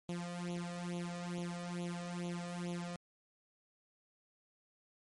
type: tone with flanger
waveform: sawtooth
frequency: 174.61 Hz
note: F3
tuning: in tune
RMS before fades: -41 dBFS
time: 0.09-2.96 s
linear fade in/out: 0 ms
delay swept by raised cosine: 0.29 to 1.69 ms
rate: 2.3 Hz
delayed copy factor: +0.95
effects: MP3 48 kbps